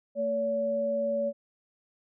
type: tone pair together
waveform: sine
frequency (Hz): 225.4 / 568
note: A3 / C#5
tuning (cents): +42 / +42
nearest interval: octave + major third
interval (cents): 1600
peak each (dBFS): -35 / -26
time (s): 0.15-1.33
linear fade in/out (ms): 50
effects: none